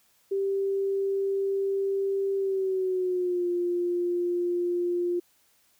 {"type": "tone with pitch glide", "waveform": "sine", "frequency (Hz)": [392, 351.3], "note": ["G4", "F4"], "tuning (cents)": [0, 10], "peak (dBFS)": -24, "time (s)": [0.31, 5.2], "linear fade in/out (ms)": 10, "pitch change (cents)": -190, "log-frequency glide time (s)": [2.36, 3.48], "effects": ["white hiss -65 dBFS RMS until 5.79 s"]}